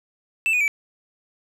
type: tone with pitch steps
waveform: triangle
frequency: 2651 / 2473 / 2308 Hz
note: E7 / D#7 / D7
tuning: +9 / -11 / -31 cents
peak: -16 dBFS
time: 0.46-0.679 s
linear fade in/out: 0 ms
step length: 73 ms
effects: none